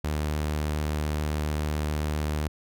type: tone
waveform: sawtooth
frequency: 75.6 Hz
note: D#2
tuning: 49 cents flat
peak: -22 dBFS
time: 0.04-2.48 s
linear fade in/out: 5 ms
effects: none